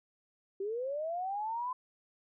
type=linear sweep; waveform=sine; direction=up; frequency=378.9 to 1026 Hz; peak=-33 dBFS; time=0.6-1.73 s; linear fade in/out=5 ms; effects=none